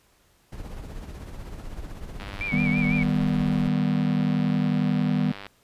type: noise with tremolo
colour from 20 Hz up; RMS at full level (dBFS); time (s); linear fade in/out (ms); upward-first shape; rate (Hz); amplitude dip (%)
brown; -34; 0.52-3.68; 5; triangle; 16; 55
type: click train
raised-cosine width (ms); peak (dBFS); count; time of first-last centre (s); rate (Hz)
0.3; -22; 326; 2.2-5.466; 99.5
type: tone with vibrato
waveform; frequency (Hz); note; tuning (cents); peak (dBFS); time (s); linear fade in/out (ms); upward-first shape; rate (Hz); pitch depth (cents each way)
sine; 2306; D7; -32; -27; 2.41-3.03; 0; sine; 6; 74
type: chord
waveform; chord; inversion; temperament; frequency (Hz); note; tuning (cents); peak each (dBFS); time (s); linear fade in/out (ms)
triangle; Eb augmented; none; equal; 155.56 / 196 / 246.9; Eb3 / G3 / B3; 0 / 0 / 0; -23; 2.52-5.32; 10
effects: pink hiss -62 dBFS RMS until 5.63 s + resampled to 32000 Hz